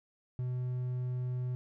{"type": "tone", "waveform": "triangle", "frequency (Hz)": 125.4, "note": "B2", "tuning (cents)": 27, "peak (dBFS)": -30, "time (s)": [0.39, 1.55], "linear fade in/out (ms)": 0, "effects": []}